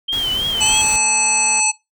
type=tone with vibrato; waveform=sine; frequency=3132 Hz; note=G7; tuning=2 cents flat; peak=-17 dBFS; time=0.08-0.82 s; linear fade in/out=10 ms; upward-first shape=triangle; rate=3.2 Hz; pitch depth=95 cents each way
type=noise; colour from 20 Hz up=pink; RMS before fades=-30 dBFS; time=0.12-0.97 s; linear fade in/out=10 ms
type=click train; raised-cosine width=0.5 ms; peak=-21 dBFS; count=243; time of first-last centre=0.55-1.598 s; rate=231 Hz
type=harmonic tone; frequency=865 Hz; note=A5; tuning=30 cents flat; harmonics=1 / 3 / 5 / 7 / 9 / 10; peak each=-23 / -20 / -27 / -24 / -17 / -24 dBFS; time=0.6-1.72 s; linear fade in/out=20 ms
effects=noise-tail reverb RT60 0.2 s tail -19 dB re dry